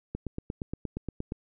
click train, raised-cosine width 3 ms, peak -20 dBFS, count 11, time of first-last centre 0.15-1.321 s, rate 8.54 Hz, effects none

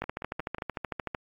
two click trains, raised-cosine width 0.5 ms, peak -16 / -22 dBFS, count 16 / 4, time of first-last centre 0.02-1.148 / 0.04-0.583 s, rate 13.3 / 5.52 Hz, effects AAC 32 kbps

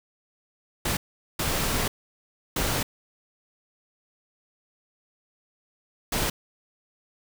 pink noise bursts at uneven times, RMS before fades -26 dBFS, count 4, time 0.85-0.97 / 1.39-1.88 / 2.56-2.83 / 6.12-6.3 s, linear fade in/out 5 ms, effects none

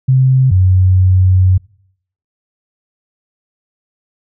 sine tone pair in turn, 130.81 / 92.82 Hz, C3 / F#2, 0 / +6 cents, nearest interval tritone, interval 594 cents, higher first, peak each -6 dBFS, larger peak neither, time 0.08-0.51 / 0.51-1.58 s, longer second, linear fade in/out 10 ms, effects noise-tail reverb RT60 0.7 s tail -25 dB re dry

